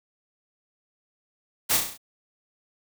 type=noise with echo; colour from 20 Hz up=white; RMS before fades=-22 dBFS; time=1.69-1.78 s; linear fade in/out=20 ms; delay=33 ms; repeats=6; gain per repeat=-4 dB; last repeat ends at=1.978 s; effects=none